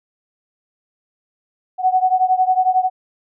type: beating tone pair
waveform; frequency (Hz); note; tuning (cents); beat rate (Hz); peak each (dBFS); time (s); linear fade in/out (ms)
sine; 740 / 751; F#5 / F#5; 0 / +26; 11; -15 / -17; 1.78-2.9; 50
effects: none